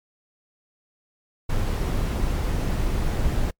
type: noise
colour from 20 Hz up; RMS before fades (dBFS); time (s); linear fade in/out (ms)
brown; -23; 1.49-3.51; 10
effects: noise-tail reverb RT60 0.1 s tail -26 dB re dry + MP3 96 kbps